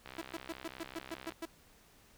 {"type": "click train", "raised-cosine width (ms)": 0.3, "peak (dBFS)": -30, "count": 83, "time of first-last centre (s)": [0.06, 1.322], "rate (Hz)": 65}
{"type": "tone bursts", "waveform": "sawtooth", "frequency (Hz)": 329.6, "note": "E4", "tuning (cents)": 0, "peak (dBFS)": -34, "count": 9, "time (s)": [0.18, 1.455], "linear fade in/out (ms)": 5, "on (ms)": 35, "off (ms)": 120}
{"effects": ["pink hiss -63 dBFS RMS until 2.17 s"]}